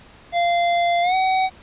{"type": "tone with pitch glide", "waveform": "square", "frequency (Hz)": [692, 754.6], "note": ["F5", "F#5"], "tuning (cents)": [-16, 34], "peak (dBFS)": -17, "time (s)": [0.32, 1.5], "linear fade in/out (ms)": 50, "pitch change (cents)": 150, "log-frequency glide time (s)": [1.02, 1.15], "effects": ["pink hiss -47 dBFS RMS until 1.62 s", "resampled to 8000 Hz"]}